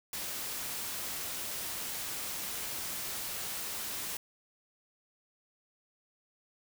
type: noise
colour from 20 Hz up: white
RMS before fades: -38 dBFS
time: 0.13-4.17 s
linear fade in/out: 2 ms
effects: none